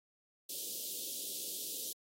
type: band-stop noise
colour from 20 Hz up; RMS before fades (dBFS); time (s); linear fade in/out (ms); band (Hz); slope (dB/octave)
white; -41; 0.49-1.93; 5; 550 to 3100; 48
effects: high-pass 300 Hz 12 dB/octave + AAC 48 kbps